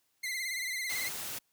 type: tone with vibrato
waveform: sawtooth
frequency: 2061 Hz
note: C7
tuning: 27 cents flat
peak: -30 dBFS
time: 0.23-1.09 s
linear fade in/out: 10 ms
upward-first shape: sine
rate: 18 Hz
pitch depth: 68 cents each way
type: noise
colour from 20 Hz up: white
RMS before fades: -39 dBFS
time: 0.89-1.39 s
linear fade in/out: 10 ms
effects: white hiss -75 dBFS RMS until 1.52 s + high-pass 60 Hz 12 dB/octave